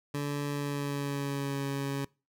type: tone with pitch glide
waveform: 20% pulse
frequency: 144.1 to 138.87 Hz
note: D3 to C#3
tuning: -33 to +3 cents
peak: -26 dBFS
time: 0.14-2.05 s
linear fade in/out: 5 ms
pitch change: -64 cents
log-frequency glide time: 0.51-1.61 s
effects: noise-tail reverb RT60 0.3 s tail -24 dB re dry